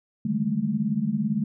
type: tone cluster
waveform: sine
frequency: 147.8 / 160 / 200 / 217.8 Hz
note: D3 / D#3 / G3 / A3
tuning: +11 / +49 / +35 / -17 cents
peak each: -32 / -33 / -27 / -25 dBFS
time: 0.25-1.44 s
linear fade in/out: 5 ms
effects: none